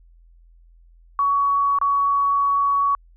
sine tone with dropouts, 1124 Hz, C#6, 24 cents sharp, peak -16 dBFS, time 1.19-2.95 s, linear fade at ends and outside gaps 1 ms, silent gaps 1.787-1.814 s, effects added 42 Hz sine -48 dBFS peak until 3.16 s

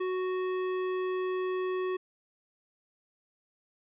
sine tone with tanh clipping, 370 Hz, F#4, in tune, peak -31 dBFS, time 0-1.97 s, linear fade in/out 10 ms, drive 17 dB, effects resampled to 8000 Hz

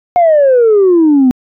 sine exponential sweep, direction down, 723 to 246.9 Hz, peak -3 dBFS, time 0.16-1.31 s, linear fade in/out 0 ms, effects tanh soft clip ceiling -2 dBFS

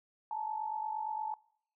sine tone pair together, 860.4 / 909 Hz, A5 / A#5, -39 / -44 cents, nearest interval minor second, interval 95 cents, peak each -36 / -39 dBFS, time 0.31-1.34 s, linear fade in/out 2 ms, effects noise-tail reverb RT60 0.7 s tail -25 dB re dry

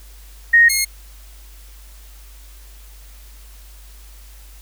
sine / 10% pulse tone pair in turn, 1864.7 / 2149 Hz, A#6 / C7, 0 / +46 cents, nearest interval major second, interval 246 cents, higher second, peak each -7 dBFS, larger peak neither, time 0.53-0.69 / 0.69-0.85 s, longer neither, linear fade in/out 10 ms, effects added 50 Hz sine -39 dBFS peak until 4.61 s + white hiss -48 dBFS RMS until 4.61 s

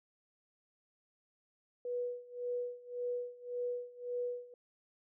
sine tone with tremolo, 489 Hz, B4, 17 cents flat, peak -33 dBFS, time 1.85-4.54 s, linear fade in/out 2 ms, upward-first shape sine, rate 1.8 Hz, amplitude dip 90%, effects none

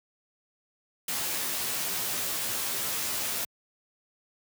white noise with comb filter, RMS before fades -31 dBFS, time 1.08-3.45 s, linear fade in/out 5 ms, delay 14 ms, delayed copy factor -0.9, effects high-pass 80 Hz 12 dB/octave

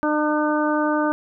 harmonic tone, 301.8 Hz, D4, 47 cents sharp, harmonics 1 / 2 / 3 / 4 / 5, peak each -21 / -24 / -26 / -27 / -28 dBFS, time 0.03-1.12 s, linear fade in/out 0 ms, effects none

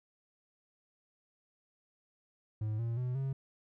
triangle tone with pitch steps, 107.8 / 116.21 / 125.27 / 135.04 Hz, A2 / A#2 / B2 / C#3, -35 / -5 / +25 / -45 cents, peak -30 dBFS, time 2.61-3.33 s, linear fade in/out 5 ms, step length 180 ms, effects none

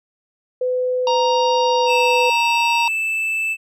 sine tone with pitch glide, 504 to 497.6 Hz, B4 to B4, +35 to +13 cents, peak -17 dBFS, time 0.61-2.3 s, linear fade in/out 5 ms, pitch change -22 cents, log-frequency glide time 1.54-1.96 s
harmonic tone, 934 Hz, A#5, 3 cents sharp, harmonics 1 / 3 / 4 / 5 / 6, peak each -17 / -27 / -29 / -31 / -33 dBFS, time 1.07-2.88 s, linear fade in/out 2 ms
triangle tone, 2637 Hz, E7, in tune, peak -17 dBFS, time 1.86-3.57 s, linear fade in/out 50 ms
effects none

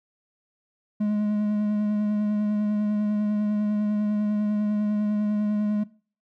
triangle tone with vibrato, 209.6 Hz, G#3, 16 cents sharp, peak -19 dBFS, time 1-5.84 s, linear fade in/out 10 ms, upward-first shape triangle, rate 10 Hz, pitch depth 19 cents each way, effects noise-tail reverb RT60 0.4 s tail -20 dB re dry

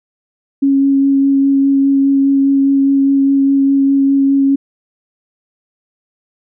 sine tone with vibrato, 274.9 Hz, C#4, 14 cents flat, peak -8 dBFS, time 0.62-4.56 s, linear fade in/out 10 ms, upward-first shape sine, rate 4.9 Hz, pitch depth 10 cents each way, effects none

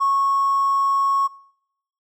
triangle tone with hard clipping, 1100 Hz, C#6, 14 cents flat, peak -16 dBFS, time 0-1.28 s, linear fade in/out 20 ms, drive 3 dB, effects noise-tail reverb RT60 0.8 s tail -25 dB re dry

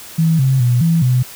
sine tone with pitch steps, 162.5 / 132.7 / 122.2 / 165.5 / 126.1 Hz, E3 / C3 / B2 / E3 / B2, -24 / +25 / -18 / +7 / +36 cents, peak -10 dBFS, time 0.18-1.23 s, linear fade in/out 10 ms, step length 210 ms, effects white hiss -35 dBFS RMS until 1.35 s

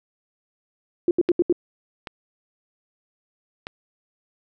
sine tone bursts, 349.2 Hz, F4, in tune, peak -14 dBFS, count 5, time 1.08-1.526 s, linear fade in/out 2 ms, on 30 ms, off 74 ms
clicks, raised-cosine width 0.3 ms, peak -16 dBFS, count 3, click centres 1.289 / 2.072 / 3.669 s
effects none

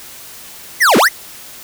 square linear two-way sweep, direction down then up, 2139 to 174.61 to 2139 Hz, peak -8 dBFS, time 0.8-1.09 s, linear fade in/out 20 ms, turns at 0.97 s, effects white hiss -35 dBFS RMS until 1.63 s

